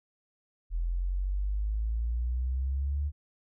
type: exponential sweep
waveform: sine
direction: up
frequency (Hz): 41.27 to 74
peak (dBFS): -27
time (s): 0.7-3.12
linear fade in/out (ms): 50
effects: none